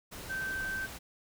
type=tone in noise; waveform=sine; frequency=1553 Hz; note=G6; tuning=17 cents flat; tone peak=-33 dBFS; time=0.29-0.87 s; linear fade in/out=20 ms; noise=pink; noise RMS=-44 dBFS; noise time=0.11-0.99 s; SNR=+8 dB; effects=none